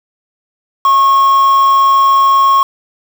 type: tone with quantisation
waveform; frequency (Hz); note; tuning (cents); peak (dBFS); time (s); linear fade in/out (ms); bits
triangle; 1091; C#6; -28; -4; 0.85-2.63; 2; 4
effects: none